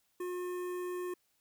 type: tone with notch filter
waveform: square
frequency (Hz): 359.2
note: F4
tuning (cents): +49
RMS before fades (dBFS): -38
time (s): 0.2-1.14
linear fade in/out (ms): 5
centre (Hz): 4400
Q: 0.52
effects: white hiss -75 dBFS RMS until 1.4 s